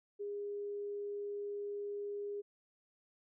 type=tone; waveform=sine; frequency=408.2 Hz; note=G#4; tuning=30 cents flat; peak=-38 dBFS; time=0.19-2.42 s; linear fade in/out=20 ms; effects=none